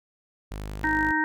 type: tone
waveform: sawtooth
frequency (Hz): 51.1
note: G#1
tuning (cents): -27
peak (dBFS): -29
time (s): 0.51-1.12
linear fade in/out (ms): 5
type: harmonic tone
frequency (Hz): 310.8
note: D#4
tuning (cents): -2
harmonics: 1 / 3 / 5 / 6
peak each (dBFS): -27 / -27 / -27 / -27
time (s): 0.84-1.24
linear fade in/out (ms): 0
effects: none